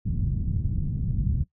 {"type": "low-pass noise", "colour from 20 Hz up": "white", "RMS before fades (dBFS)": -26, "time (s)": [0.05, 1.44], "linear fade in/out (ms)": 10, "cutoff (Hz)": 150, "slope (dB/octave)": 24, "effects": ["noise-tail reverb RT60 0.1 s tail -17 dB re dry"]}